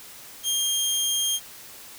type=tone; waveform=20% pulse; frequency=3214 Hz; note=G7; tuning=43 cents sharp; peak=-17 dBFS; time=0.43-1.4 s; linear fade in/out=50 ms; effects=white hiss -44 dBFS RMS until 1.98 s